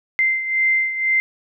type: beating tone pair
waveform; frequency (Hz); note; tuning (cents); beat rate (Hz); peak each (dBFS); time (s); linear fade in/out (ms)
sine; 2082 / 2084; C7 / C7; -9 / -7; 2; -17 / -23; 0.19-1.2; 0
effects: none